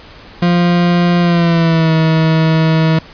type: tone with pitch glide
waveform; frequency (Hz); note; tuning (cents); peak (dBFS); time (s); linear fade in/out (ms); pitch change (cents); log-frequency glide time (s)
40% pulse; 174.61 to 160.12; F3 to D#3; 0 to +50; -8; 0.42-2.99; 5; -150; 1.2-1.93
effects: pink hiss -37 dBFS RMS until 3.13 s + resampled to 11025 Hz